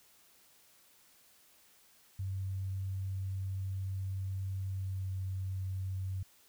sine tone with pitch glide, 95.8 to 94.7 Hz, G2 to F#2, -39 to +41 cents, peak -34 dBFS, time 2.19-6.23 s, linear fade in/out 5 ms, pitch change -20 cents, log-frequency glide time 4.75-5.1 s, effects white hiss -64 dBFS RMS until 6.48 s

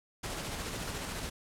pink noise with tremolo, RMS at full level -37 dBFS, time 0.23-1.3 s, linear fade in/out 10 ms, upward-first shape square, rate 14 Hz, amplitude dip 25%, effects low-pass 11000 Hz 12 dB/octave

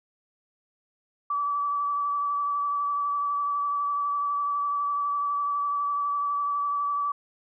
sine tone with vibrato, 1152 Hz, D6, 34 cents flat, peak -24 dBFS, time 1.3-7.12 s, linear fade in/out 5 ms, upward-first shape sine, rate 12 Hz, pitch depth 15 cents each way, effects none

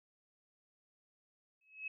sine tone with exponential growth, 2572 Hz, E7, 43 cents flat, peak -36 dBFS, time 1.61-1.88 s, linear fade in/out 5 ms, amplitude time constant 58 ms, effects none

